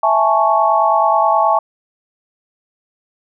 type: chord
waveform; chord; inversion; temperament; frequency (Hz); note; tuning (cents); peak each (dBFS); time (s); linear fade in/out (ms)
sine; A major seventh; second; equal; 659.3 / 830.6 / 880 / 1108.7; E5 / G#5 / A5 / C#6; 0 / 0 / 0 / 0; -16; 0.03-1.59; 5
effects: none